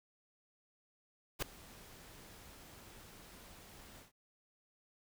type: noise with ADSR envelope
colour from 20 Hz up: pink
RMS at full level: -34 dBFS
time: 1.39-4.12 s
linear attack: 34 ms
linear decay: 3 ms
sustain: -22 dB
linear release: 120 ms
effects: none